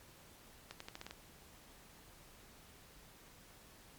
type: accelerating click train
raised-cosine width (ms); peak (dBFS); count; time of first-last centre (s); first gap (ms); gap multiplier
0.2; -28; 7; 0.71-1.11; 94; 0.86
effects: pink hiss -60 dBFS RMS until 3.98 s + MP3 96 kbps